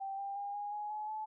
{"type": "tone with pitch steps", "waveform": "sine", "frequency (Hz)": [781, 794.2, 807.6, 821.3, 835.1, 849.2, 863.6], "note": ["G5", "G5", "G#5", "G#5", "G#5", "G#5", "A5"], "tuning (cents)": [-7, 22, -49, -20, 9, 38, -33], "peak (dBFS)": -37, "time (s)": [0, 1.26], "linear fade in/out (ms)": 20, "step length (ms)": 180, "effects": []}